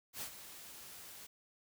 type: noise with ADSR envelope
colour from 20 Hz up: white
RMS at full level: -41 dBFS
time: 0.13-1.27 s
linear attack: 85 ms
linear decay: 83 ms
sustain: -11 dB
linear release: 10 ms
effects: none